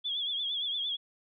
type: tone with vibrato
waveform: sine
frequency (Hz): 3376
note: G#7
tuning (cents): +28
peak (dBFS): -30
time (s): 0.04-0.97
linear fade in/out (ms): 20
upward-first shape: triangle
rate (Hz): 8.7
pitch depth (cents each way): 90
effects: none